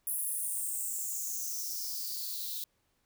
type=noise with high-pass filter sweep; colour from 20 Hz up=violet; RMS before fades=-36 dBFS; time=0.07-2.64 s; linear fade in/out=2 ms; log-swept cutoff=11000 to 3700 Hz; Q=6.1; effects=pink hiss -75 dBFS RMS until 3.05 s